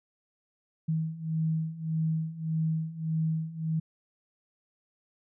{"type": "beating tone pair", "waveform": "sine", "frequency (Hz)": [158.8, 160.5], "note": ["D#3", "E3"], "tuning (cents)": [36, -46], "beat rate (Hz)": 1.7, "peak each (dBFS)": [-32, -29], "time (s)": [0.88, 3.8], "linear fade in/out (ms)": 10, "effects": []}